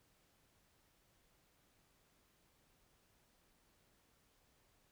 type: silence
effects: pink hiss -74 dBFS RMS until 4.91 s